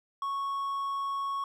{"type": "tone", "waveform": "triangle", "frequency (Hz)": 1106, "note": "C#6", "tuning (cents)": -4, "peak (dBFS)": -28, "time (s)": [0.22, 1.44], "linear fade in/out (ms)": 2, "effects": []}